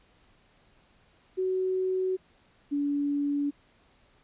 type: tone pair in turn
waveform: sine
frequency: 373.6 / 286.6 Hz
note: F#4 / D4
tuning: +17 / -42 cents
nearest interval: perfect fourth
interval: 459 cents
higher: first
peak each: -25 dBFS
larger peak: neither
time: 1.37-2.17 / 2.71-3.51 s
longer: neither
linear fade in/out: 20 ms
effects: pink hiss -63 dBFS RMS until 4.23 s + resampled to 8000 Hz